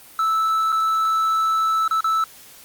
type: tone with dropouts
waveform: triangle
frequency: 1313 Hz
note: E6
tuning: 7 cents flat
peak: -15 dBFS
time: 0.19-2.24 s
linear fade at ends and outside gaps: 2 ms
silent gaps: 0.721-0.725 / 1.879-1.91 / 2.007-2.043 s
effects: white hiss -45 dBFS RMS until 2.64 s + Opus 32 kbps